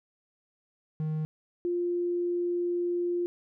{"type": "tone pair in turn", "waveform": ["triangle", "sine"], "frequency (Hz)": [155.56, 350.1], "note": ["D#3", "F4"], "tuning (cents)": [0, 4], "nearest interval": "octave + major second", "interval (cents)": 1404, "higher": "second", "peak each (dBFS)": -26, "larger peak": "neither", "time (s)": [[1, 1.25], [1.65, 3.26]], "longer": "second", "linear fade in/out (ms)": 0, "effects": []}